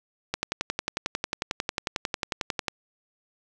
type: click train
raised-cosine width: 0.2 ms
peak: -9 dBFS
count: 27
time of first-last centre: 0.34-2.682 s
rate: 11.1 Hz
effects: none